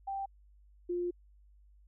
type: tone pair in turn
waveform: sine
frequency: 784 / 352.3 Hz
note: G5 / F4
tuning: 0 / +15 cents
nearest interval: octave + major second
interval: 1385 cents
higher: first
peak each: -34 / -31 dBFS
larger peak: second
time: 0.07-0.26 / 0.89-1.11 s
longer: second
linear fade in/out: 10 ms
effects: added 50 Hz sine -58 dBFS peak until 1.87 s